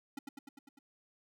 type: tone with echo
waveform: square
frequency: 277.2 Hz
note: C#4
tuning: in tune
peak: -39 dBFS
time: 0.17-0.19 s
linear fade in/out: 5 ms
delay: 100 ms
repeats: 6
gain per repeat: -3 dB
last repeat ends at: 0.79 s
effects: none